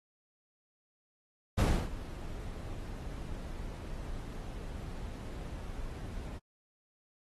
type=noise with ADSR envelope; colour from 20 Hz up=brown; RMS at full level=-23 dBFS; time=1.57-6.39 s; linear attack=22 ms; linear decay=290 ms; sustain=-18 dB; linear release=20 ms; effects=AAC 32 kbps